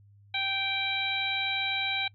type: harmonic tone with a mistuned harmonic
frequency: 781 Hz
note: G5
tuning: 7 cents flat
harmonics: 1 / 2 / 3 / 4 / 5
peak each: -36 / -39 / -31 / -36 / -32 dBFS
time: 0.34-2.08 s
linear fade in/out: 5 ms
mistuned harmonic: 4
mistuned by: +23 cents
effects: noise-tail reverb RT60 0.1 s tail -24 dB re dry + added 101 Hz sine -54 dBFS peak until 2.14 s